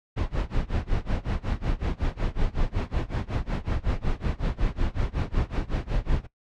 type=noise with tremolo; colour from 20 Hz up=brown; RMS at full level=-23 dBFS; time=0.16-6.27 s; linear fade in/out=20 ms; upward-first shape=sine; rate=5.4 Hz; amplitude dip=95%; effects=noise-tail reverb RT60 0.1 s tail -18 dB re dry + low-pass 4000 Hz 12 dB/octave